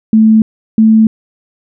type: tone pair in turn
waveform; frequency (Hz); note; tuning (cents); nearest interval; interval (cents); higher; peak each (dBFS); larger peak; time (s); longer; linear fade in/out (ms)
sine; 219.5 / 220.3; A3 / A3; -4 / +2; unison; 6; second; -3; neither; 0.13-0.42 / 0.78-1.07; neither; 2
effects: none